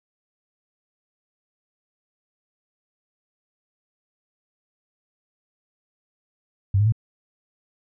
sine tone with pitch steps, 97.8 / 104.82 / 112.34 Hz, G2 / G#2 / A2, -4 / +16 / +36 cents, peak -15 dBFS, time 6.74-6.923 s, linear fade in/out 5 ms, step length 61 ms, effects none

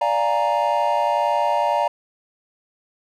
triangle chord, Bb dominant seventh, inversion first, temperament equal, 587.3 / 698.5 / 830.6 / 932.3 Hz, D5 / F5 / Ab5 / Bb5, 0 / 0 / 0 / 0 cents, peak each -21 / -22 / -23 / -19 dBFS, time 0.01-1.88 s, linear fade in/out 5 ms, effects none

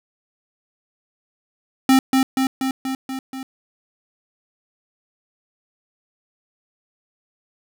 square tone with echo, 264.1 Hz, C4, 16 cents sharp, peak -11 dBFS, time 1.89-1.99 s, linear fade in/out 2 ms, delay 240 ms, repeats 6, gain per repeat -3 dB, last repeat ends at 3.43 s, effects none

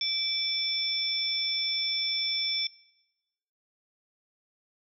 sine tone cluster, 2315 / 3479 / 5370 Hz, D7 / A7 / E8, -25 / -20 / +31 cents, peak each -36 / -30 / -29 dBFS, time 0.01-2.67 s, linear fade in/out 2 ms, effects noise-tail reverb RT60 1.0 s tail -23 dB re dry

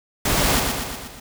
pink noise with echo, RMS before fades -20 dBFS, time 0.25-0.6 s, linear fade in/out 5 ms, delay 120 ms, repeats 5, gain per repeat -4 dB, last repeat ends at 1.2 s, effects none

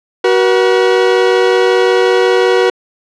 40% pulse tone pair together, 374.6 / 480 Hz, F#4 / B4, +21 / -49 cents, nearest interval major third, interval 430 cents, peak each -10 dBFS, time 0.24-2.7 s, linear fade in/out 5 ms, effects low-pass 4000 Hz 12 dB/octave

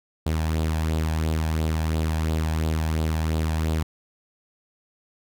sawtooth tone with flanger, 79.3 Hz, D#2, 33 cents sharp, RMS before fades -24 dBFS, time 0.26-3.83 s, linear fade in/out 5 ms, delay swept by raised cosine 0.24 to 1.24 ms, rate 2.9 Hz, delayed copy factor +0.5, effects none

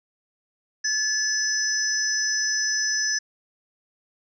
sine tone cluster, 1726 / 5170 / 5990 Hz, A6 / E8 / F#8, -34 / -34 / +20 cents, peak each -26 dBFS, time 0.84-3.19 s, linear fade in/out 10 ms, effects none

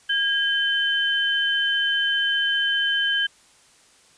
sine tone pair together, 1627 / 3071 Hz, G#6 / G7, -36 / -36 cents, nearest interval major seventh, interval 1100 cents, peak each -22 dBFS, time 0.09-3.27 s, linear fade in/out 10 ms, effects white hiss -55 dBFS RMS until 4.17 s + resampled to 22050 Hz

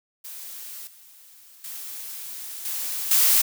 blue noise with level steps, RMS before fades -38 / -50 / -36 / -29 / -18 dBFS, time 0.24-3.42 s, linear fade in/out 10 ms, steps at 0.87 / 1.64 / 2.65 / 3.11 s, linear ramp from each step 2 ms, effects none

